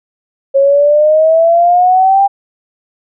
sine exponential sweep, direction up, 543 to 800 Hz, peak -5 dBFS, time 0.54-2.28 s, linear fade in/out 20 ms, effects none

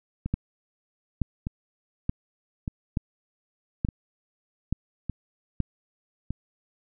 two click trains, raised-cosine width 5 ms, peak -17 / -12 dBFS, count 6 / 7, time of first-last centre 0.26-6.306 / 0.34-5.603 s, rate 0.827 / 1.14 Hz, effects none

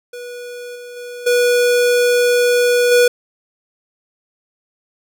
square tone with level steps, 487.2 Hz, B4, 24 cents flat, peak -29 / -32 / -29 / -12 / -9 dBFS, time 0.13-3.08 s, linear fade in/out 5 ms, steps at 0.75 / 0.96 / 1.26 / 2.91 s, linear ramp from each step 10 ms, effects none

